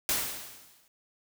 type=noise with exponential decay; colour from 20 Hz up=white; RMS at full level=-26 dBFS; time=0.09-0.88 s; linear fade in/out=1 ms; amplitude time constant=170 ms; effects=none